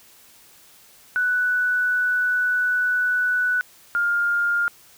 sine tone pair in turn, 1485 / 1408.9 Hz, F#6 / F6, +6 / +15 cents, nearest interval minor second, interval 91 cents, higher first, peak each -18 dBFS, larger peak neither, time 1.16-3.61 / 3.95-4.68 s, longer first, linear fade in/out 0 ms, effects white hiss -51 dBFS RMS until 4.97 s

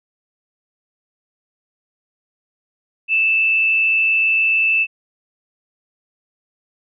sine tone with frequency modulation, 2643 Hz, E7, 4 cents sharp, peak -13 dBFS, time 3.08-4.87 s, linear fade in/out 50 ms, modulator 107 Hz, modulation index 0.38, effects none

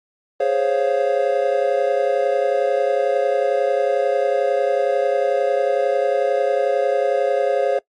triangle chord, Db major seventh, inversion second, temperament equal, 415.3 / 523.3 / 554.4 / 698.5 Hz, Ab4 / C5 / Db5 / F5, 0 / 0 / 0 / 0 cents, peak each -21 / -19 / -17 / -22 dBFS, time 0.4-7.79 s, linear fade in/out 5 ms, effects noise-tail reverb RT60 0.1 s tail -21 dB re dry + MP3 48 kbps

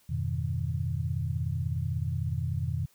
sine chord, F half-diminished seventh, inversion none, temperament equal with one note detuned, 87.31 / 103.83 / 123.47 / 153.95 Hz, F2 / Ab2 / Cb3 / Eb3, 0 / 0 / 0 / -18 cents, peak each -32 / -37 / -32 / -34 dBFS, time 0.09-2.86 s, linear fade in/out 10 ms, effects white hiss -64 dBFS RMS until 2.94 s

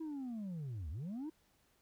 sine linear two-way sweep, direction down then up, 327.1 to 68 to 327.1 Hz, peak -37 dBFS, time 0-1.3 s, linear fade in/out 10 ms, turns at 0.9 s, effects tanh soft clip ceiling -39 dBFS + pink hiss -73 dBFS RMS until 1.81 s

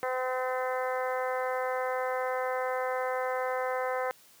harmonic tone, 255.9 Hz, C4, 38 cents flat, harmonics 2 / 3 / 4 / 5 / 6 / 7 / 8, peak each -31 / -35 / -37 / -39 / -41 / -42 / -43 dBFS, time 0.03-4.11 s, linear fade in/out 0 ms, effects white hiss -58 dBFS RMS until 4.4 s + high-pass 100 Hz 12 dB/octave

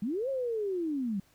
sine linear two-way sweep, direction up then down, 185 to 551 to 185 Hz, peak -29 dBFS, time 0.02-1.2 s, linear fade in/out 5 ms, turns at 0.29 s, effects pink hiss -65 dBFS RMS until 1.34 s

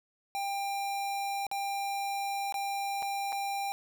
square tone with dropouts, 795 Hz, G5, 24 cents sharp, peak -32 dBFS, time 0.35-3.72 s, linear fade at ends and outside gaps 0 ms, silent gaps 1.467-1.514 / 2.524-2.542 / 3.023-3.027 / 3.322-3.327 s, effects none

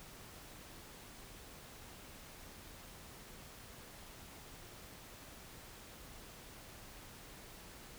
silence, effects pink hiss -54 dBFS RMS until 7.98 s

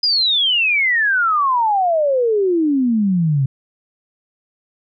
sine exponential sweep, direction down, 5020 to 130.2 Hz, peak -13 dBFS, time 0.03-3.46 s, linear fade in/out 5 ms, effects none

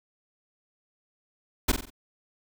pink noise with echo, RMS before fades -21 dBFS, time 1.68-1.72 s, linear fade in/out 10 ms, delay 46 ms, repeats 4, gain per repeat -7 dB, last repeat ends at 1.904 s, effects none

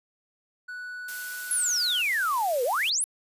triangle tone with pitch glide, 1480 to 1452.9 Hz, F#6 to F#6, 0 to -32 cents, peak -33 dBFS, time 0.68-2.02 s, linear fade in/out 10 ms, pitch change -32 cents, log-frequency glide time 1.53-1.65 s
blue noise, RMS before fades -37 dBFS, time 1.08-2.9 s, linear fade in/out 5 ms
sine exponential two-way sweep, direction down then up, 11210 to 466.2 to 11210 Hz, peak -23 dBFS, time 1.51-3.04 s, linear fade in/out 0 ms, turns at 2.64 s
effects resampled to 32000 Hz

